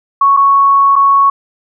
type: tone with dropouts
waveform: sine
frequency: 1108.7 Hz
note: C#6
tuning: in tune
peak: -5 dBFS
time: 0.21-1.3 s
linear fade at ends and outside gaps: 5 ms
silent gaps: 0.367-0.371 / 0.957-0.961 s
effects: none